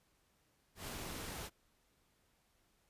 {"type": "noise with ADSR envelope", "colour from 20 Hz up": "pink", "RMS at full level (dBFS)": -43, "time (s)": [0.75, 1.5], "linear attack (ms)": 130, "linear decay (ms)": 12, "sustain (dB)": -2, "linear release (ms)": 42, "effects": ["pink hiss -75 dBFS RMS until 2.89 s", "resampled to 32000 Hz"]}